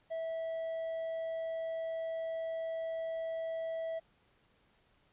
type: tone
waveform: triangle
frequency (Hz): 653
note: E5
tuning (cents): -17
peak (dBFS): -33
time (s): 0.1-4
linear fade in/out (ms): 20
effects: pink hiss -70 dBFS RMS until 5.12 s + resampled to 8000 Hz